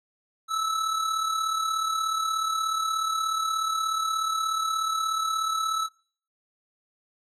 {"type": "tone with amplitude modulation", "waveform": "square", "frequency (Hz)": 1308, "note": "E6", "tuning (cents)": -14, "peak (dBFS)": -23, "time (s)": [0.48, 5.89], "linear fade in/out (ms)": 50, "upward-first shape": "sine", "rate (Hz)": 36.7, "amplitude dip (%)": 50, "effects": ["noise-tail reverb RT60 0.5 s tail -25 dB re dry", "low-pass 10000 Hz 12 dB/octave"]}